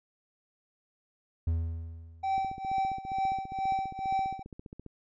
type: tone with exponential decay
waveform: triangle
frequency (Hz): 82.41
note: E2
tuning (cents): 0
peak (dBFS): -22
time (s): 1.47-2.58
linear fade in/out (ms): 5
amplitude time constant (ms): 240
type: tone with tremolo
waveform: triangle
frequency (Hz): 773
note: G5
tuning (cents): -24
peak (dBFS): -23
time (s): 2.23-4.43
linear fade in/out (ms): 10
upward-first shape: triangle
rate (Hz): 2.2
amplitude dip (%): 90
type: click train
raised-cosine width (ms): 3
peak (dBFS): -31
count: 38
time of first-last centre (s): 2.38-4.863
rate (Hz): 14.9
effects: resampled to 16000 Hz